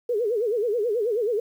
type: tone with vibrato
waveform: sine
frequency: 447.1 Hz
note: A4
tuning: 28 cents sharp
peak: -21 dBFS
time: 0.09-1.4 s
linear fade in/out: 5 ms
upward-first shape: sine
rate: 9.3 Hz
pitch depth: 180 cents each way
effects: 9-bit